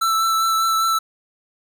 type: tone with vibrato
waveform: square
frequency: 1327 Hz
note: E6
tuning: 11 cents sharp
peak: -17 dBFS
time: 0.01-0.99 s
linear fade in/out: 10 ms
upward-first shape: sine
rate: 5 Hz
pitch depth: 14 cents each way
effects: 9-bit